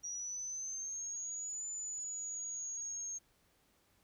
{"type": "exponential two-way sweep", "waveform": "sine", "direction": "up then down", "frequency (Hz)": [5750, 7040, 6450], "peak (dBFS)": -39, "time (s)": [0.03, 3.19], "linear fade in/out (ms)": 20, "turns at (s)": 1.67, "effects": ["pink hiss -72 dBFS RMS until 4.03 s"]}